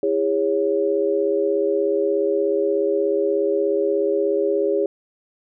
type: chord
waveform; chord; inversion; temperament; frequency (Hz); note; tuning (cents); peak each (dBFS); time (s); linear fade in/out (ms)
sine; C# minor; first; equal with one note detuned; 329.6 / 406.3 / 554.4; E4 / G#4 / C#5; 0 / -38 / 0; -25 / -19 / -23; 0.03-4.86; 2
effects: none